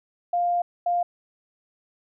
sine tone bursts at uneven times, 701 Hz, F5, 6 cents sharp, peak -20 dBFS, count 2, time 0.33-0.62 / 0.86-1.03 s, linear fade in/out 5 ms, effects none

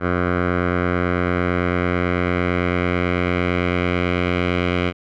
10% pulse tone with low-pass filter sweep, 89 Hz, F2, 33 cents sharp, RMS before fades -20 dBFS, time 0-4.93 s, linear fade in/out 50 ms, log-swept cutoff 1600 to 2600 Hz, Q 2.4, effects none

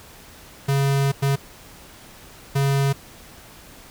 square tone bursts at uneven times, 138.4 Hz, C#3, 2 cents flat, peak -18 dBFS, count 3, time 0.68-1.12 / 1.22-1.36 / 2.55-2.93 s, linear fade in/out 10 ms, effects pink hiss -45 dBFS RMS until 3.9 s

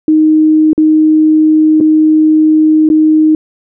sine tone with dropouts, 311.1 Hz, D#4, in tune, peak -4 dBFS, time 0.08-3.35 s, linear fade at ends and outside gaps 2 ms, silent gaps 0.732-0.778 / 1.803-1.809 / 2.89-2.9 s, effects none

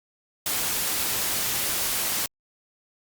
white noise, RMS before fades -26 dBFS, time 0.46-2.26 s, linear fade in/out 2 ms, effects Opus 48 kbps

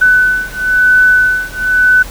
sine beating tone pair, 1500 / 1501 Hz, F#6 / F#6, +23 / +24 cents, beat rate 1 Hz, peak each -10 dBFS, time 0.01-2.03 s, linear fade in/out 10 ms, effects added 42 Hz sine -30 dBFS peak until 2.1 s + pink hiss -31 dBFS RMS until 2.1 s

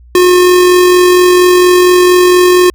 square tone with amplitude modulation, 360.3 Hz, F#4, 46 cents flat, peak -3 dBFS, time 0.15-2.7 s, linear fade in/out 2 ms, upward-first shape sine, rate 44.3 Hz, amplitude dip 25%, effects added 60 Hz sine -35 dBFS peak until 2.74 s

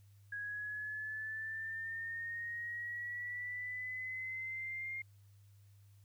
sine linear sweep, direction up, 1651 to 2125 Hz, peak -39 dBFS, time 0.32-5.02 s, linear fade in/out 5 ms, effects added 100 Hz sine -59 dBFS peak until 6.04 s + white hiss -75 dBFS RMS until 6.04 s

